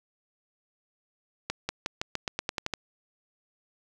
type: accelerating click train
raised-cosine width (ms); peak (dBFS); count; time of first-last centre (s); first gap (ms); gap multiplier
0.2; -12; 11; 1.5-2.738; 190; 0.9
effects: none